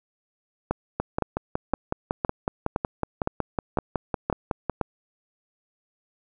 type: two click trains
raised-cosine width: 1 ms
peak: -9 / -10 dBFS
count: 9 / 21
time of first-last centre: 0.71-4.813 / 1-4.697 s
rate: 1.95 / 5.41 Hz
effects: none